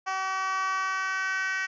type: tone with high-pass filter sweep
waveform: 10% pulse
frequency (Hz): 380.5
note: F#4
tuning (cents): +48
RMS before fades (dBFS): -29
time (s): 0.06-1.67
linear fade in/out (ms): 20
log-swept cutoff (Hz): 880 to 1700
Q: 3.9
effects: resampled to 16000 Hz